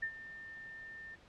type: tone with ADSR envelope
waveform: sine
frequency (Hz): 1800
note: A6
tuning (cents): +39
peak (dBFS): -32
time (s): 0.02-1.16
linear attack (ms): 9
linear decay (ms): 77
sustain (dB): -14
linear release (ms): 20
effects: pink hiss -61 dBFS RMS until 1.28 s + low-pass 4000 Hz 12 dB/octave